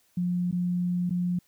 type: tone with dropouts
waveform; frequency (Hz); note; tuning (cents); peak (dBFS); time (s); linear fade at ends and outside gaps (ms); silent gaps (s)
sine; 177.6; F3; +29; -24; 0.17-1.39; 5; 0.513-0.525 / 1.096-1.106
effects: white hiss -66 dBFS RMS until 1.47 s

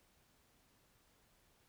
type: silence
effects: pink hiss -72 dBFS RMS until 1.68 s

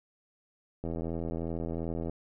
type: click train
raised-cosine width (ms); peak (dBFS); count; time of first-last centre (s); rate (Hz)
2; -22; 105; 0.84-2.096; 82.8
effects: none

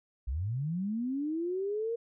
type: linear sweep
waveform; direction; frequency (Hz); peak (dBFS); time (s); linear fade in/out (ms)
sine; up; 55.1 to 471.3; -30; 0.27-1.96; 10
effects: none

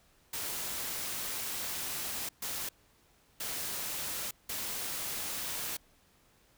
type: noise bursts at uneven times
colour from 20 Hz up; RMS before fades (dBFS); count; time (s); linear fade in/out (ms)
white; -37; 4; 0.33-2.29 / 2.42-2.69 / 3.4-4.31 / 4.49-5.77; 5
effects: pink hiss -66 dBFS RMS until 6.57 s

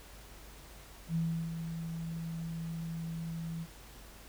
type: tone with ADSR envelope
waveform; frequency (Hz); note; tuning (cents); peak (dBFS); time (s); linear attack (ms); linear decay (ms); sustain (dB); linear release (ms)
sine; 164.81; E3; 0; -28; 1.08-3.67; 73; 350; -8; 50
effects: added 50 Hz sine -53 dBFS peak until 4.28 s + pink hiss -54 dBFS RMS until 4.28 s

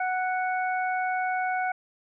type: harmonic tone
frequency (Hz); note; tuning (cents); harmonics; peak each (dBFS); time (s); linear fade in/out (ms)
740; F#5; 0; 1 / 2 / 3; -26 / -31 / -36; 0-1.72; 5
effects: none

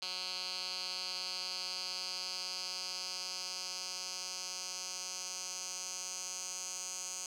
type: tone with band-pass filter sweep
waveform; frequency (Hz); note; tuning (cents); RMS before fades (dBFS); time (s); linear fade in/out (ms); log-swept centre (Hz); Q
10% pulse; 183.9; F#3; -10; -41; 0.02-7.26; 2; 4200 to 6600; 3.9
effects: none

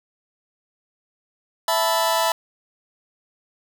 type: chord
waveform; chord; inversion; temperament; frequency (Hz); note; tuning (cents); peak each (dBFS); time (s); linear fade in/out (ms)
sawtooth; E suspended fourth; none; just; 659.3 / 879 / 988.9; E5 / A5 / B5; 0 / -2 / +2; -18 / -20 / -18; 1.68-2.32; 2
effects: none

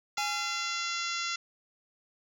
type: harmonic tone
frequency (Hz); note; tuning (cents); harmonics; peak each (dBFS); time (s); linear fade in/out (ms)
685; F5; -34; 2 / 3 / 4 / 5 / 6 / 7 / 8 / 9 / 10; -36 / -38 / -39 / -40 / -41 / -41 / -42 / -43 / -43; 0.17-1.36; 5
type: tone with exponential decay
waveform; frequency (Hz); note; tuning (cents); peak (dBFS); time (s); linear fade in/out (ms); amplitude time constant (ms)
square; 830.6; G#5; 0; -32; 0.18-1.24; 0; 230
effects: none

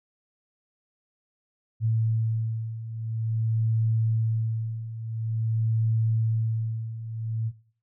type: beating tone pair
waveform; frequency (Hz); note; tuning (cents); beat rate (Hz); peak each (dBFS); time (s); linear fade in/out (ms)
sine; 111.7 / 112.18; A2 / A2; +27 / +34; 0.48; -29 / -25; 1.8-7.52; 50
effects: noise-tail reverb RT60 0.5 s tail -19 dB re dry

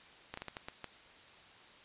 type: slowing click train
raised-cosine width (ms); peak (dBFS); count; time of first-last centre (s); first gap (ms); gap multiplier
0.3; -25; 7; 0.34-0.843; 34; 1.36
effects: white hiss -57 dBFS RMS until 1.84 s + resampled to 8000 Hz

